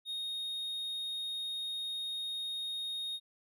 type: tone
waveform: triangle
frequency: 3718 Hz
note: A#7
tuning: 5 cents flat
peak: -34 dBFS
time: 0.05-3.2 s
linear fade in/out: 50 ms
effects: none